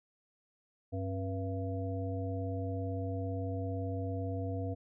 harmonic tone with a mistuned harmonic, 96.4 Hz, G2, 28 cents flat, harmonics 1 / 3 / 5 / 7, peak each -35 / -40 / -42 / -43 dBFS, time 0.92-4.75 s, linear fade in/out 20 ms, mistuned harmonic 3, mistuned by -110 cents, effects none

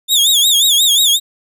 sawtooth tone with vibrato, 3520 Hz, A7, in tune, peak -6 dBFS, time 0.08-1.2 s, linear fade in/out 50 ms, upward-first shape sine, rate 5.6 Hz, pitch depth 140 cents each way, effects none

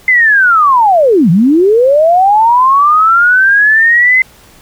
sine linear two-way sweep, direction down then up, 2069 to 154.4 to 2069 Hz, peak -4 dBFS, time 0.08-4.22 s, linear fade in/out 2 ms, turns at 1.3 s, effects pink hiss -41 dBFS RMS until 4.61 s

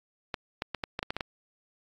clicks, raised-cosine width 0.3 ms, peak -15 dBFS, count 9, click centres 0.342 / 0.621 / 0.747 / 0.838 / 0.991 / 1.029 / 1.105 / 1.166 / 1.208 s, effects AAC 64 kbps

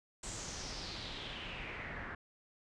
pink noise with low-pass filter sweep, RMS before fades -44 dBFS, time 0.23-2.15 s, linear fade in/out 5 ms, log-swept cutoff 8000 to 1600 Hz, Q 3.8, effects resampled to 22050 Hz

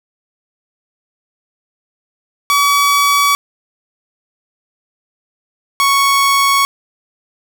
sawtooth tone pair in turn, 1139 / 1110.4 Hz, C#6 / C#6, +47 / +3 cents, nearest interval unison, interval 44 cents, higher first, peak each -6 dBFS, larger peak neither, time 2.5-3.35 / 5.8-6.65 s, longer neither, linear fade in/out 0 ms, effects none

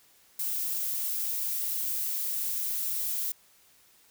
violet noise, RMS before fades -31 dBFS, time 0.39-3.32 s, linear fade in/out 5 ms, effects white hiss -61 dBFS RMS until 4.1 s

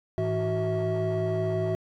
triangle tone cluster, 107.1 / 164.5 / 371.7 / 649 Hz, A2 / E3 / F#4 / E5, -46 / -3 / +8 / -27 cents, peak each -27 / -30 / -26 / -27 dBFS, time 0.18-1.75 s, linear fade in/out 0 ms, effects tanh soft clip ceiling -18 dBFS

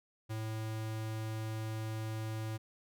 square tone, 110 Hz, A2, in tune, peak -37 dBFS, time 0.29-2.58 s, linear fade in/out 20 ms, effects none

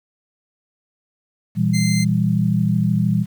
sine chord, E diminished, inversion second, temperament just, 118.67 / 164.81 / 197.78 Hz, Bb2 / E3 / G3, +31 / 0 / +16 cents, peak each -20 / -19 / -19 dBFS, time 1.55-3.26 s, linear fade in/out 50 ms
15% pulse tone, 2079 Hz, C7, 12 cents flat, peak -18 dBFS, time 1.73-2.05 s, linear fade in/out 20 ms
effects 8-bit

